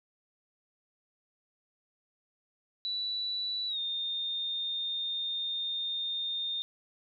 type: tone with pitch glide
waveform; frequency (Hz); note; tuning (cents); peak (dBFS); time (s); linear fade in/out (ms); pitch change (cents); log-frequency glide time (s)
sine; 3951 to 3644; B7 to A#7; 0 to -40; -31; 2.85-6.62; 0; -140; 3.68-3.79
effects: none